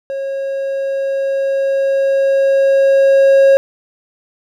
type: tone with level ramp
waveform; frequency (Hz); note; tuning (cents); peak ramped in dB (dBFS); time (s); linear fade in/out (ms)
triangle; 545; C#5; -29; -17 to -3; 0.1-3.57; 0
effects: none